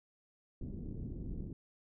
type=low-pass noise; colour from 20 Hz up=pink; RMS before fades=-42 dBFS; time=0.61-1.53 s; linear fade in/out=2 ms; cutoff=320 Hz; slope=24 dB/octave; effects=none